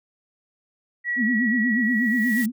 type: tone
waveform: sine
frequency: 1928 Hz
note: B6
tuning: 42 cents flat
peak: -22 dBFS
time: 1.04-2.46 s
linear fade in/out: 50 ms
type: tone with vibrato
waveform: sine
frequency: 233.1 Hz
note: A#3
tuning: in tune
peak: -20 dBFS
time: 1.16-2.52 s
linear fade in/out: 50 ms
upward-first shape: sine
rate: 8.3 Hz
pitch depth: 170 cents each way
type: noise with exponential growth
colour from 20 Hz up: blue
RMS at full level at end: -32 dBFS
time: 1.67-2.46 s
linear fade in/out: 5 ms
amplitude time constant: 170 ms
effects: none